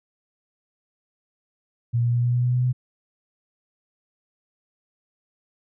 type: tone with pitch steps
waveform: sine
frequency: 118.5 / 119.53 / 120.57 / 121.62 / 122.68 / 123.75 / 124.82 / 125.91 Hz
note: A#2 / A#2 / B2 / B2 / B2 / B2 / B2 / B2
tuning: +29 / +44 / -41 / -26 / -11 / +4 / +19 / +34 cents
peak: -18 dBFS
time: 1.93-2.73 s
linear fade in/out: 20 ms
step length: 100 ms
effects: none